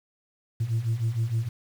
sine beating tone pair, 110 / 116.5 Hz, A2 / A#2, 0 / -1 cents, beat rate 6.5 Hz, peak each -27 / -24 dBFS, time 0.6-1.49 s, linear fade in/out 10 ms, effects tanh soft clip ceiling -20 dBFS + 8-bit

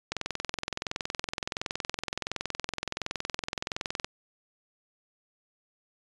click train, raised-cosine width 0.2 ms, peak -13 dBFS, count 85, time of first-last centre 0.12-4.045 s, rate 21.4 Hz, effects resampled to 22050 Hz

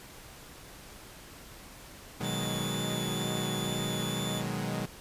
sawtooth chord, G# minor seventh, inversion first, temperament equal with one note detuned, 123.47 / 155.56 / 185 / 206.7 Hz, B2 / D#3 / F#3 / G#3, 0 / 0 / 0 / -8 cents, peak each -33 dBFS, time 2.2-4.86 s, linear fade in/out 10 ms
sawtooth tone with vibrato, 3486 Hz, A7, 17 cents flat, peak -34 dBFS, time 2.22-4.43 s, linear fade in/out 50 ms, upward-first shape sine, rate 2.1 Hz, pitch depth 12 cents each way
effects pink hiss -49 dBFS RMS until 5 s + resampled to 32000 Hz

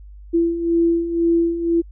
sine beating tone pair, 335 / 337 Hz, E4 / E4, +28 / +38 cents, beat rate 2 Hz, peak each -22 / -16 dBFS, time 0.33-1.82 s, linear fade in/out 20 ms, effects added 50 Hz sine -37 dBFS peak until 1.91 s

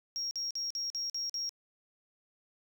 sine tone bursts, 5588 Hz, F8, in tune, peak -31 dBFS, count 7, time 0.16-1.492 s, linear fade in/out 0 ms, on 150 ms, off 47 ms, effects tanh soft clip ceiling -30 dBFS

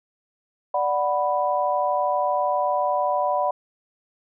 sine chord, B minor, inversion first, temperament equal, 587.3 / 740 / 987.8 Hz, D5 / F#5 / B5, 0 / 0 / 0 cents, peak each -24 dBFS, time 0.74-3.51 s, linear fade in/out 5 ms, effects none

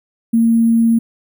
sine tone with sample-and-hold, 229.1 Hz, A#3, 30 cents flat, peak -9 dBFS, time 0.33-0.99 s, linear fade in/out 10 ms, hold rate 11025 Hz, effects none

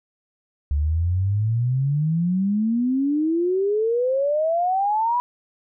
sine exponential sweep, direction up, 70.3 to 990 Hz, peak -18 dBFS, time 0.71-5.2 s, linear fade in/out 0 ms, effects none

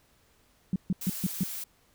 sine tone bursts, 185 Hz, F#3, in tune, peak -23 dBFS, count 5, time 0.73-1.435 s, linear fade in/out 2 ms, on 29 ms, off 140 ms
blue noise, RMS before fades -37 dBFS, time 1.01-1.64 s, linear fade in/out 5 ms
effects pink hiss -65 dBFS RMS until 1.94 s

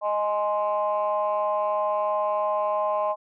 sine chord, Ab major, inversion second, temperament equal with one note detuned, 622.3 / 835.9 / 1046.5 Hz, Eb5 / Ab5 / C6, 0 / +11 / 0 cents, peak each -24 / -28 / -26 dBFS, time 0.01-3.16 s, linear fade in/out 50 ms, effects tanh soft clip ceiling -15 dBFS

